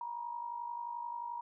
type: tone with amplitude modulation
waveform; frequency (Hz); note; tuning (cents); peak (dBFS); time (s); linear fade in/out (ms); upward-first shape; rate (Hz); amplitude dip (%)
sine; 950; A#5; +33; -35; 0.01-1.41; 2; sine; 51.4; 65
effects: none